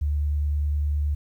sine tone with vibrato, 73.42 Hz, D2, in tune, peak -21 dBFS, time 0.01-1.15 s, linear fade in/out 10 ms, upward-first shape triangle, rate 9.7 Hz, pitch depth 12 cents each way, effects 10-bit

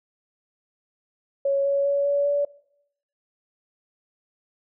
sine tone with pitch steps, 554.4 / 559.2 / 564.1 / 569 / 574 Hz, C#5 / C#5 / C#5 / C#5 / D5, 0 / +15 / +30 / +45 / -40 cents, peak -19 dBFS, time 1.45-2.45 s, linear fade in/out 5 ms, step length 200 ms, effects noise-tail reverb RT60 0.7 s tail -21 dB re dry

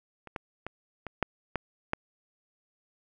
clicks, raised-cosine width 0.5 ms, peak -29 / -19 / -21 / -22 / -10 / -14 / -12 dBFS, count 7, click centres 0.273 / 0.362 / 0.666 / 1.067 / 1.227 / 1.557 / 1.934 s, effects none

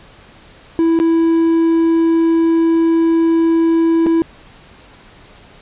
triangle tone with dropouts, 329.6 Hz, E4, in tune, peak -8 dBFS, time 0.79-4.22 s, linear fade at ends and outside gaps 0 ms, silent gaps 0.99-1 / 4.062-4.067 s, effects pink hiss -43 dBFS RMS until 5.61 s + resampled to 8000 Hz

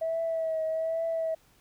sine tone with vibrato, 648 Hz, E5, 30 cents flat, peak -26 dBFS, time 0.01-1.35 s, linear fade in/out 10 ms, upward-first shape triangle, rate 1.2 Hz, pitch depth 36 cents each way, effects tanh soft clip ceiling -22 dBFS + pink hiss -63 dBFS RMS until 1.6 s

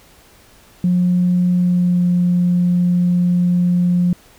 sine tone with pitch glide, 178.8 to 177.05 Hz, F3 to F3, +41 to +24 cents, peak -11 dBFS, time 0.84-4.13 s, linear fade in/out 2 ms, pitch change -17 cents, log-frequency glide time 1.52-2.06 s, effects tanh soft clip ceiling -7 dBFS + pink hiss -48 dBFS RMS until 4.38 s

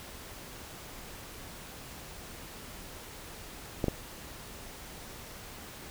clicks, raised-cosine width 2 ms, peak -14 dBFS, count 2, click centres 3.842 / 3.883 s, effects pink hiss -46 dBFS RMS until 5.9 s

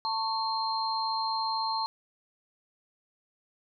sine tone cluster, 891 / 1105 / 4186 Hz, A5 / C#6 / C8, +22 / -6 / 0 cents, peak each -30 / -34 / -33 dBFS, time 0.05-1.86 s, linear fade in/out 0 ms, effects none

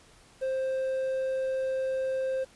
triangle tone with quantisation, 526 Hz, C5, 9 cents sharp, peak -25 dBFS, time 0.41-2.45 s, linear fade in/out 20 ms, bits 9, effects pink hiss -57 dBFS RMS until 2.55 s + resampled to 24000 Hz

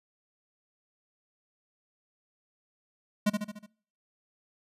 square tone with echo, 208.6 Hz, G#3, 8 cents sharp, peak -22 dBFS, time 3.26-3.3 s, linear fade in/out 10 ms, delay 73 ms, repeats 5, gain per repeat -5 dB, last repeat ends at 3.665 s, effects noise-tail reverb RT60 0.5 s tail -22 dB re dry + resampled to 32000 Hz

